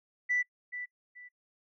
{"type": "tone with echo", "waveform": "sine", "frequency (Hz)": 1975.5, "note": "B6", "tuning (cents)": 0, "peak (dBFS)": -25, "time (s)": [0.29, 0.43], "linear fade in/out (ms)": 20, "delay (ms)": 430, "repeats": 2, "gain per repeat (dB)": -11, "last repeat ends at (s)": 1.29, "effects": ["noise-tail reverb RT60 0.1 s tail -25 dB re dry", "tanh soft clip ceiling -21 dBFS"]}